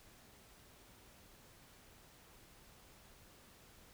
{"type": "silence", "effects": ["pink hiss -62 dBFS RMS until 3.93 s"]}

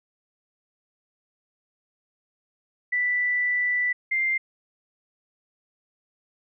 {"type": "tone pair in turn", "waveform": "sine", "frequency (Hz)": [1975.5, 2097], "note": ["B6", "C7"], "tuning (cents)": [0, 3], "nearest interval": "minor second", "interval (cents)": 103, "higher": "second", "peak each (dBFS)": -21, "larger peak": "neither", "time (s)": [[2.92, 3.93], [4.11, 4.38]], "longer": "first", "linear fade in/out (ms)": 10, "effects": []}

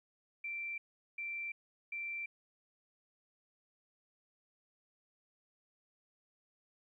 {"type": "tone bursts", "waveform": "sine", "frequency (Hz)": 2349, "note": "D7", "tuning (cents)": 0, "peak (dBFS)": -38, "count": 3, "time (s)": [0.44, 2.26], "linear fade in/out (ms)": 5, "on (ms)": 340, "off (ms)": 400, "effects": ["13-bit"]}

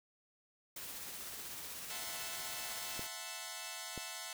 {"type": "noise with tremolo", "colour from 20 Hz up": "white", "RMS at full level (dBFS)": -45, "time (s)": [0.76, 3.07], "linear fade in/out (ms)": 5, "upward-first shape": "sine", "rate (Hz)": 16, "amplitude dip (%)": 25}
{"type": "chord", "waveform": "5% pulse", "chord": "F# half-diminished seventh", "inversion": "third", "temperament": "equal", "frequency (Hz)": [659.3, 740, 880, 1046.5], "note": ["E5", "F#5", "A5", "C6"], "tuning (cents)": [0, 0, 0, 0], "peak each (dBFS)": -37, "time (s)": [1.9, 4.33], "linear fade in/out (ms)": 2}
{"type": "clicks", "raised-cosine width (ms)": 2, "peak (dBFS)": -30, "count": 2, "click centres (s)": [2.994, 3.977]}
{"effects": []}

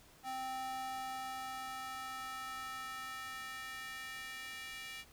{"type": "tone with high-pass filter sweep", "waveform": "square", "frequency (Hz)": 260.7, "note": "C4", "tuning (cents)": -6, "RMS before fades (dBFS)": -44, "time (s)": [0.23, 5.05], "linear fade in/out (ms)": 50, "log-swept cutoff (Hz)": [700, 2300], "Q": 2.3, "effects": ["pink hiss -62 dBFS RMS until 5.12 s"]}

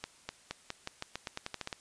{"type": "accelerating click train", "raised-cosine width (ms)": 0.2, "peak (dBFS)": -19, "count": 14, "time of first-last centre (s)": [0.04, 1.728], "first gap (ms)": 250, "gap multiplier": 0.88, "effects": ["white hiss -60 dBFS RMS until 1.8 s", "resampled to 22050 Hz"]}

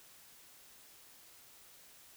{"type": "silence", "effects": ["white hiss -59 dBFS RMS until 2.16 s"]}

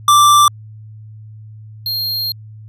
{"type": "tone pair in turn", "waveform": "square", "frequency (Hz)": [1174.7, 4220], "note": ["D6", "C8"], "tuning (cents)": [0, 14], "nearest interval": "octave + minor seventh", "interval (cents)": 2214, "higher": "second", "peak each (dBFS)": [-7, -18], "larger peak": "first", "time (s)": [[0.08, 0.48], [1.86, 2.32]], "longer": "second", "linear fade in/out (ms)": 2, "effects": ["added 108 Hz sine -33 dBFS peak until 2.68 s", "resampled to 32000 Hz"]}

